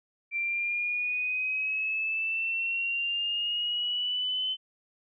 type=exponential sweep; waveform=sine; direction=up; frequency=2349 to 3057 Hz; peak=-27 dBFS; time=0.31-4.57 s; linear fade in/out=50 ms; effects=none